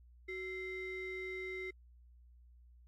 triangle ring-modulated tone, 856 Hz, A5, 48 cents flat, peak -35 dBFS, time 0.28-1.71 s, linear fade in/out 10 ms, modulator 1230 Hz, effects added 60 Hz sine -58 dBFS peak until 2.87 s + AAC 64 kbps

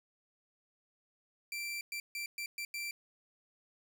sawtooth tone bursts at uneven times, 2349 Hz, D7, in tune, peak -34 dBFS, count 6, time 1.52-1.81 / 1.92-2 / 2.15-2.26 / 2.38-2.46 / 2.58-2.65 / 2.74-2.91 s, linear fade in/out 2 ms, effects none

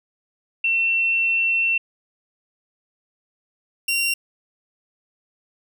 sine / sawtooth tone pair in turn, 2702 / 2757 Hz, E7 / F7, +42 / -23 cents, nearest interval unison, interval 35 cents, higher second, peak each -17 / -16 dBFS, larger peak second, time 0.64-1.78 / 3.88-4.14 s, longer first, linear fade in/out 5 ms, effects none

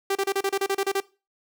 sawtooth tone bursts, 392 Hz, G4, in tune, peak -18 dBFS, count 11, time 0.1-1.003 s, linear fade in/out 5 ms, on 53 ms, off 32 ms, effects noise-tail reverb RT60 0.3 s tail -20 dB re dry

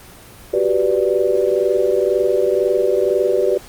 sine chord, G major seventh, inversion third, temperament equal, 370 / 392 / 493.9 / 587.3 Hz, F#4 / G4 / B4 / D5, 0 / 0 / 0 / 0 cents, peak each -20 / -18 / -19 / -20 dBFS, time 0.53-3.58 s, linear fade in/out 10 ms, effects pink hiss -41 dBFS RMS until 3.68 s + Opus 24 kbps

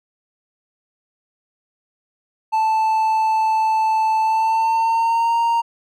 triangle tone with pitch glide, 879 to 928.6 Hz, A5 to A#5, -2 to -7 cents, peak -13 dBFS, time 2.52-5.62 s, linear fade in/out 20 ms, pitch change +95 cents, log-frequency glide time 4.21-5.37 s, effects none

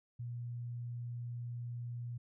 sine tone, 120 Hz, B2, 49 cents flat, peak -39 dBFS, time 0.19-2.18 s, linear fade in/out 10 ms, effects none

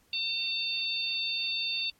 harmonic tone, 903 Hz, A5, 45 cents sharp, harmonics 3 / 4 / 5, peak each -33 / -33 / -33 dBFS, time 0.13-1.9 s, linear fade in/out 2 ms, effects pink hiss -66 dBFS RMS until 1.99 s + MP3 64 kbps

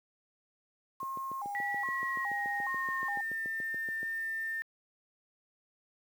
sine tone with vibrato, 932.3 Hz, A#5, in tune, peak -35 dBFS, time 1-3.21 s, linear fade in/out 5 ms, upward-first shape square, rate 1.2 Hz, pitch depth 240 cents each way
click train, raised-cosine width 2 ms, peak -32 dBFS, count 22, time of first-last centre 1.03-4.03 s, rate 7 Hz
sine tone with pitch glide, 1941 to 1800.6 Hz, B6 to A6, -31 to +39 cents, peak -33 dBFS, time 1.55-4.62 s, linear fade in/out 0 ms, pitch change -130 cents, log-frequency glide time 1.73-3.3 s
effects high-pass 150 Hz 12 dB/octave + 9-bit

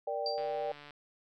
sine chord, G minor, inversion first, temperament equal, 466.2 / 587.3 / 784 Hz, Bb4 / D5 / G5, 0 / 0 / 0 cents, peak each -38 / -35 / -37 dBFS, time 0.07-0.72 s, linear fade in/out 5 ms
sine tone with exponential decay, 4699 Hz, D8, in tune, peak -31 dBFS, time 0.26-0.52 s, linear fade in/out 2 ms, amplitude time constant 55 ms
click train, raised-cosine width 0.3 ms, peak -34 dBFS, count 78, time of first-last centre 0.38-0.907 s, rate 146 Hz
effects none

